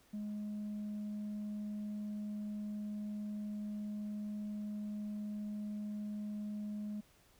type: tone with tanh clipping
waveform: sine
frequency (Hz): 209.2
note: G#3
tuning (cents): +13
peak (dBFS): -39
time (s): 0.13-7.01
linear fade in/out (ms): 10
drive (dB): 1
effects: pink hiss -67 dBFS RMS until 7.39 s